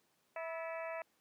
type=harmonic tone with a mistuned harmonic; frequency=327.1 Hz; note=E4; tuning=13 cents flat; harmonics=2 / 3 / 4 / 5 / 6 / 7 / 8; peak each=-41 / -48 / -50 / -53 / -51 / -52 / -53 dBFS; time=0.36-1.02 s; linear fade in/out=2 ms; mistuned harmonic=5; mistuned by=+76 cents; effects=pink hiss -75 dBFS RMS until 1.2 s + high-pass 200 Hz 12 dB/octave